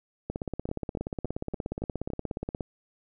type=two click trains; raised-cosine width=2 ms; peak=-18 / -22 dBFS; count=40 / 6; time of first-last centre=0.3-2.608 / 0.69-2.102 s; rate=16.9 / 3.54 Hz; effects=none